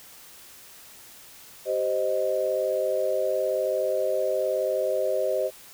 sine chord, C minor, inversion second, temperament equal with one note detuned, 388.6 / 523.3 / 622.3 Hz, G4 / C5 / Eb5, -15 / 0 / 0 cents, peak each -30 / -26 / -26 dBFS, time 1.65-5.51 s, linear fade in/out 50 ms, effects white hiss -48 dBFS RMS until 5.73 s

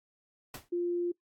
pink noise with exponential decay, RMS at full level -38 dBFS, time 0.54-0.69 s, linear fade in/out 5 ms, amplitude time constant 32 ms
sine tone, 349.2 Hz, F4, in tune, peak -28 dBFS, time 0.72-1.12 s, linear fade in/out 10 ms
effects noise-tail reverb RT60 0.1 s tail -21 dB re dry + AAC 64 kbps

